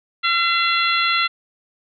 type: harmonic tone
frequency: 681 Hz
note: F5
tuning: 44 cents flat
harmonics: 2 / 3 / 4 / 5 / 6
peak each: -20 / -22 / -23 / -24 / -25 dBFS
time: 0.23-1.28 s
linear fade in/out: 20 ms
effects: none